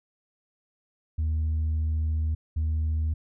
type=tone pair in turn; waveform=sine; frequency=78.5 / 78.5 Hz; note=D#2 / D#2; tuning=+16 / +16 cents; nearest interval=unison; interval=0 cents; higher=neither; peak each=-21 dBFS; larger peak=neither; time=1.18-2.35 / 2.56-3.14 s; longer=first; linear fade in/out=10 ms; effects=tanh soft clip ceiling -22 dBFS